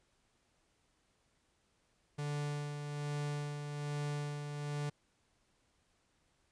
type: tone with tremolo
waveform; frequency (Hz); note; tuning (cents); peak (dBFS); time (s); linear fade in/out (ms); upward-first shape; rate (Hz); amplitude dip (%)
45% pulse; 146.3; D3; -6; -35; 2.18-4.9; 10; sine; 1.2; 45
effects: pink hiss -75 dBFS RMS until 6.51 s + resampled to 22050 Hz